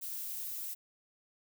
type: noise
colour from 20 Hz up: violet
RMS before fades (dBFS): -40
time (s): 0.01-0.75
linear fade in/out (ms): 20
effects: none